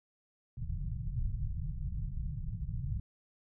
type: low-pass noise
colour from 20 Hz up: pink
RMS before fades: -36 dBFS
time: 0.57-3 s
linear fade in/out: 5 ms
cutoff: 160 Hz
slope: 48 dB/octave
effects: none